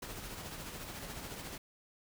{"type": "noise with tremolo", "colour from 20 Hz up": "pink", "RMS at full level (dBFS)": -43, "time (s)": [0.02, 1.58], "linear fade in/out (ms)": 5, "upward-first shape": "sine", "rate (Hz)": 14, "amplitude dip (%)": 40, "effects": []}